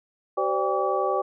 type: tone cluster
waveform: sine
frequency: 382.5 / 514 / 585 / 797 / 1145 Hz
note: G4 / C5 / D5 / G5 / D6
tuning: -42 / -31 / -7 / +28 / -44 cents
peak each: -28 dBFS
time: 0.37-1.22 s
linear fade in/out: 10 ms
effects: none